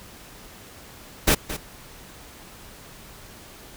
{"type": "noise with echo", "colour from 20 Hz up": "pink", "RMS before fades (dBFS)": -17, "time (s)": [1.27, 1.35], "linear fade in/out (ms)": 10, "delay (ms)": 220, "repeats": 1, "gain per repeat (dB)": -13, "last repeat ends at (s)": 1.57, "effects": ["pink hiss -45 dBFS RMS until 3.76 s"]}